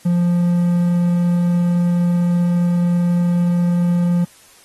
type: tone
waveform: triangle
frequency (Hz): 174.61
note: F3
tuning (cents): 0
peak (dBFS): -11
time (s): 0.05-4.25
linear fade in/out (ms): 10
effects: white hiss -48 dBFS RMS until 4.64 s + AAC 32 kbps